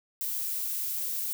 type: noise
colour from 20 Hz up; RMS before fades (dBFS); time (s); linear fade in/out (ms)
violet; -32; 0.21-1.33; 0
effects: none